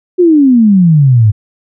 sine exponential sweep, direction down, 370 to 101.5 Hz, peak -3 dBFS, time 0.18-1.32 s, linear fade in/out 20 ms, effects none

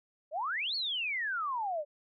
sine exponential two-way sweep, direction up then down, 567 to 4500 to 567 Hz, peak -31 dBFS, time 0.31-1.85 s, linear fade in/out 50 ms, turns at 0.75 s, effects none

